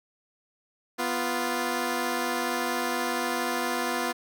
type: tone pair together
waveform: 10% pulse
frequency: 246.9 / 348.2 Hz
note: B3 / F4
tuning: 0 / -5 cents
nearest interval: tritone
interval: 595 cents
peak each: -21 dBFS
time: 0.98-4.13 s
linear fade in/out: 20 ms
effects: none